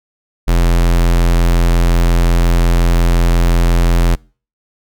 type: tone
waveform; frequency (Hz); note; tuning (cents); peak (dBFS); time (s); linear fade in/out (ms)
square; 42.81; F1; -34; -9; 0.47-4.16; 20
effects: noise-tail reverb RT60 0.4 s tail -26 dB re dry